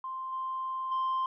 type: tone with level steps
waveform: sine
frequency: 1046.5 Hz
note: C6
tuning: in tune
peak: -34 / -31 / -25 dBFS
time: 0.04-1.26 s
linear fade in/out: 2 ms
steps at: 0.32 / 0.91 s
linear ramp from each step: 10 ms
effects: tanh soft clip ceiling -26 dBFS